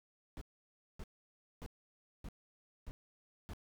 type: noise bursts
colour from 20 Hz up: brown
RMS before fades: -45 dBFS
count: 6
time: 0.37-3.534 s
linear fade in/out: 0 ms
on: 44 ms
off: 580 ms
effects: none